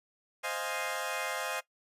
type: chord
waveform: 15% pulse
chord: F minor seventh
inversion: second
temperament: equal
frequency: 523.3 / 622.3 / 698.5 / 830.6 Hz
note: C5 / Eb5 / F5 / Ab5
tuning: 0 / 0 / 0 / 0 cents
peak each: -32 / -32 / -33 / -33 dBFS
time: 0.43-1.61 s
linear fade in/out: 20 ms
effects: noise-tail reverb RT60 0.1 s tail -18 dB re dry + resampled to 32000 Hz